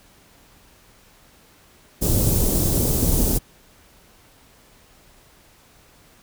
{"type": "band-stop noise", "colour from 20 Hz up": "pink", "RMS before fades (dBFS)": -19, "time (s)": [2.01, 3.39], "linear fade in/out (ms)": 20, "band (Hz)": [400, 8400], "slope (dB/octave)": 12, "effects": ["pink hiss -53 dBFS RMS until 6.22 s"]}